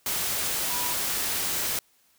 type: tone in noise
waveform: sine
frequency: 977 Hz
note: B5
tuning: 19 cents flat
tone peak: -34 dBFS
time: 0.7-0.93 s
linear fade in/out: 2 ms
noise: white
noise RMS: -28 dBFS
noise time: 0.06-1.79 s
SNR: -9 dB
effects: white hiss -64 dBFS RMS until 2.18 s